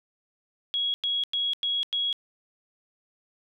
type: tone bursts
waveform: sine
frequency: 3322 Hz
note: G#7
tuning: in tune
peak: -24 dBFS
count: 5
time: 0.74-2.128 s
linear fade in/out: 0 ms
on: 200 ms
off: 97 ms
effects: none